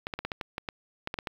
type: clicks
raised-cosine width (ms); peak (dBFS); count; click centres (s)
0.3; -16; 12; 0.069 / 0.138 / 0.19 / 0.25 / 0.318 / 0.412 / 0.581 / 0.688 / 1.074 / 1.141 / 1.188 / 1.272
effects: low-pass 5000 Hz 12 dB/octave + 7-bit